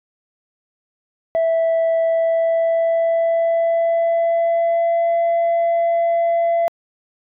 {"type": "tone with pitch glide", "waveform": "sine", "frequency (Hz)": [658, 676.5], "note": ["E5", "E5"], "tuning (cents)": [-3, 45], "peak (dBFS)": -12, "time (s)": [1.35, 6.68], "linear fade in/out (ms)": 0, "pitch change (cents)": 48, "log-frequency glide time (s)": [2.01, 5.17], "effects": ["tanh soft clip ceiling -13 dBFS"]}